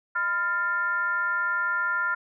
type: tone with frequency modulation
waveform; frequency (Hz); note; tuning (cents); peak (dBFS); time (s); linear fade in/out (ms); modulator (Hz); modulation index
sine; 1396.9; F6; 0; -23; 0.15-2.15; 10; 388; 0.69
effects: none